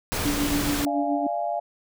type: noise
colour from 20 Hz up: pink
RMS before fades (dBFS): -27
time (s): 0.12-0.85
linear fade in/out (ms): 0
type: tone with tremolo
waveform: sine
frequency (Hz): 289.3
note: D4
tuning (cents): -26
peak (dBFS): -22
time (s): 0.25-1.27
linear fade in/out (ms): 5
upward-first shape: sine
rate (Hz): 7.1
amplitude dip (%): 60
type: chord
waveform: sine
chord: D diminished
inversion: none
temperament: equal with one note detuned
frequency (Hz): 587.3 / 690 / 830.6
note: D5 / F5 / Ab5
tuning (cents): 0 / -21 / 0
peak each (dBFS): -31 / -26 / -31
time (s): 0.86-1.6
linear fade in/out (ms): 10
effects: none